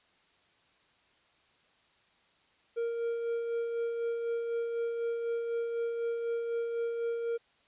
triangle tone with tremolo, 465.8 Hz, A#4, 1 cent flat, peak -27 dBFS, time 2.76-7.38 s, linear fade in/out 20 ms, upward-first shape sine, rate 4 Hz, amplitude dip 35%, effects white hiss -67 dBFS RMS until 7.67 s + resampled to 8000 Hz

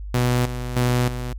sawtooth tone with tremolo, 123.47 Hz, B2, in tune, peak -13 dBFS, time 0.14-1.33 s, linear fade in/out 5 ms, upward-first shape square, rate 1.6 Hz, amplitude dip 70%, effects added 50 Hz sine -29 dBFS peak until 1.38 s + MP3 96 kbps

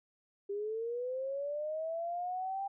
sine linear sweep, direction up, 396.6 to 795 Hz, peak -34 dBFS, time 0.49-2.68 s, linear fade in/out 10 ms, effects none

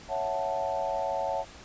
sine chord, F# minor seventh, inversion second, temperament equal, 554.4 / 659.3 / 740 / 880 Hz, C#5 / E5 / F#5 / A5, 0 / 0 / 0 / 0 cents, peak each -33 dBFS, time 0.08-1.45 s, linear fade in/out 50 ms, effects pink hiss -48 dBFS RMS until 1.64 s + resampled to 16000 Hz

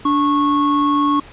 triangle tone pair together, 291.4 / 1100 Hz, D4 / C#6, -13 / -14 cents, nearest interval octave + major seventh, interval 2299 cents, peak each -14 dBFS, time 0.05-1.2 s, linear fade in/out 5 ms, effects pink hiss -41 dBFS RMS until 1.32 s + resampled to 8000 Hz

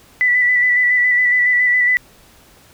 sine tone with vibrato, 1977 Hz, B6, 1 cent sharp, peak -11 dBFS, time 0.21-1.97 s, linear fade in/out 0 ms, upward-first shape square, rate 7.2 Hz, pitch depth 20 cents each way, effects pink hiss -48 dBFS RMS until 2.73 s

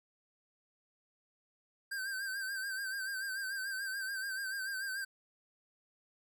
square tone with vibrato, 1568 Hz, G6, in tune, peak -37 dBFS, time 1.91-5.05 s, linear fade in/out 10 ms, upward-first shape sine, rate 6.9 Hz, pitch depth 57 cents each way, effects none

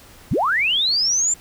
sine linear sweep, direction up, 63.5 to 7340 Hz, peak -16 dBFS, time 0.31-1.34 s, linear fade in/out 5 ms, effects pink hiss -46 dBFS RMS until 1.4 s

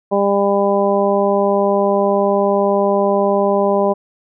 harmonic tone, 199.9 Hz, G3, 34 cents sharp, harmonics 1 / 2 / 3 / 4 / 5, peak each -20 / -17 / -16 / -21 / -22 dBFS, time 0.11-3.94 s, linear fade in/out 20 ms, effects none

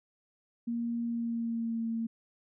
sine tone with pitch glide, 234.5 to 227.7 Hz, A#3 to A#3, +11 to -40 cents, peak -30 dBFS, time 0.67-2.07 s, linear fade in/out 10 ms, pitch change -51 cents, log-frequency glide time 1.04-1.85 s, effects none

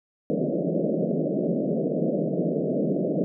pink band-pass noise, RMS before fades -25 dBFS, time 0.3-3.24 s, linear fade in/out 0 ms, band 150 to 640 Hz, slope 96 dB/octave, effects none

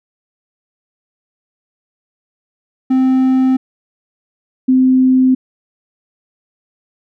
triangle / sine tone pair in turn, 260.4 / 258.5 Hz, C4 / C4, -8 / -21 cents, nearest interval unison, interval 13 cents, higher first, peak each -7 dBFS, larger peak neither, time 2.9-3.57 / 4.68-5.35 s, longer neither, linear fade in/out 10 ms, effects none

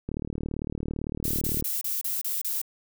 click train, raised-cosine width 3 ms, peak -18 dBFS, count 59, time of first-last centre 0.09-1.624 s, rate 37.8 Hz
violet noise bursts, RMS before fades -29 dBFS, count 7, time 1.24-2.616 s, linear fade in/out 2 ms, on 170 ms, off 31 ms
effects none

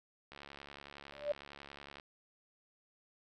click train, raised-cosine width 0.3 ms, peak -33 dBFS, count 120, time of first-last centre 0.32-1.998 s, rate 70.9 Hz
sine tone with exponential growth, 587.3 Hz, D5, in tune, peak -27 dBFS, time 1.12-1.32 s, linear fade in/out 5 ms, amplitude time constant 42 ms
effects none

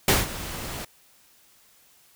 pink noise with ADSR envelope, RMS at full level -17 dBFS, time 0.08-0.85 s, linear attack 3 ms, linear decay 180 ms, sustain -17 dB, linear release 6 ms, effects white hiss -58 dBFS RMS until 2.15 s

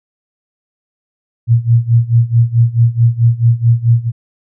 sine tone with tremolo, 117.2 Hz, A#2, 10 cents sharp, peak -4 dBFS, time 1.47-4.12 s, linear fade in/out 50 ms, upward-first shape sine, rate 4.6 Hz, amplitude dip 90%, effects none

